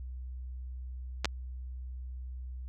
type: clicks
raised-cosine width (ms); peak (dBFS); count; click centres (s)
0.2; -11; 2; 1.246 / 1.255
effects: added 63 Hz sine -38 dBFS peak until 2.68 s